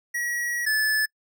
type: tone pair in turn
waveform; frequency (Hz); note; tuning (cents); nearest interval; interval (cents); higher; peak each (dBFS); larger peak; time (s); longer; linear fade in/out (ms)
square; 1915 / 1733.9; A#6 / A6; +46 / -26; major second; 172; first; -26 / -21; second; 0.14-0.66 / 0.66-1.06; first; 10
effects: noise-tail reverb RT60 0.1 s tail -26 dB re dry